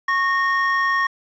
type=tone pair together; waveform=triangle; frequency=1100 / 1848.6 Hz; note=C#6 / A#6; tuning=-14 / -15 cents; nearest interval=major sixth; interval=899 cents; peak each=-18 dBFS; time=0.08-1.07 s; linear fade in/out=5 ms; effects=resampled to 16000 Hz + 8-bit